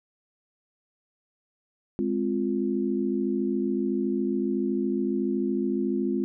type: chord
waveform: sine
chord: F minor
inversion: first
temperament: equal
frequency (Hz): 207.7 / 261.6 / 349.2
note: Ab3 / C4 / F4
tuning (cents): 0 / 0 / 0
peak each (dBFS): -28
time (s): 1.99-6.24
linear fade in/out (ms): 0
effects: none